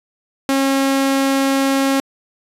sawtooth tone, 271.7 Hz, C#4, 35 cents flat, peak -10 dBFS, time 0.49-2 s, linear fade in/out 0 ms, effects resampled to 32000 Hz

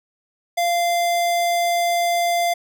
square tone, 692 Hz, F5, 16 cents flat, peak -18 dBFS, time 0.57-2.54 s, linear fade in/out 10 ms, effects none

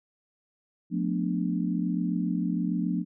sine chord, B half-diminished seventh, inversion second, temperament equal with one note detuned, 178.8 / 220 / 246.9 / 293.7 Hz, F3 / A3 / B3 / D4, +41 / 0 / 0 / 0 cents, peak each -28 / -32 / -32 / -32 dBFS, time 0.9-3.05 s, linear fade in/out 50 ms, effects none

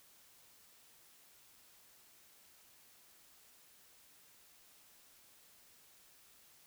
silence, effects white hiss -64 dBFS RMS until 6.66 s

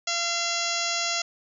harmonic tone with a mistuned harmonic, 685 Hz, F5, 34 cents flat, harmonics 1 / 2 / 3 / 4 / 5 / 6 / 7 / 8 / 9 / 10, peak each -34 / -34 / -34 / -34 / -34 / -34 / -34 / -34 / -34 / -34 dBFS, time 0.07-1.22 s, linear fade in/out 5 ms, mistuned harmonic 5, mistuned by -45 cents, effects none

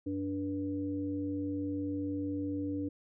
harmonic tone, 96.9 Hz, G2, 20 cents flat, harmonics 1 / 3 / 5, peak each -41 / -33 / -43 dBFS, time 0.06-2.89 s, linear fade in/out 10 ms, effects none

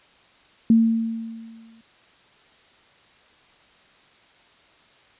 sine tone with exponential decay, 226.5 Hz, A#3, 50 cents flat, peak -10 dBFS, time 0.7-1.81 s, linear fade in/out 2 ms, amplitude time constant 240 ms, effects white hiss -55 dBFS RMS until 5.19 s + resampled to 8000 Hz

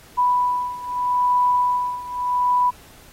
sine beating tone pair, 987.8 / 988.6 Hz, B5 / B5, 0 / +1 cents, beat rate 0.8 Hz, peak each -19 / -22 dBFS, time 0.17-2.71 s, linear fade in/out 20 ms, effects pink hiss -48 dBFS RMS until 3.12 s + AAC 48 kbps

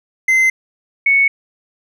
triangle / sine tone pair in turn, 2066 / 2215 Hz, C7 / C#7, -22 / -2 cents, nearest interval minor second, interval 120 cents, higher second, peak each -8 / -9 dBFS, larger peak first, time 0.28-0.5 / 1.06-1.28 s, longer neither, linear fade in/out 5 ms, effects none

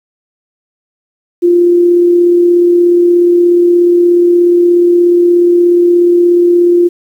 sine tone with amplitude modulation, 349.2 Hz, F4, in tune, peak -3 dBFS, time 1.42-6.89 s, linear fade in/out 20 ms, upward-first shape sine, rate 36.8 Hz, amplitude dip 25%, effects 7-bit

